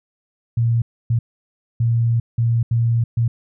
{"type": "tone bursts at uneven times", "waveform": "sine", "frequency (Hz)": 116.54, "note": "A#2", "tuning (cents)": 0, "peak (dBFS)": -14, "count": 6, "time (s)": [[0.57, 0.82], [1.1, 1.19], [1.8, 2.2], [2.38, 2.63], [2.71, 3.04], [3.17, 3.28]], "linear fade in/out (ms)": 5, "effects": []}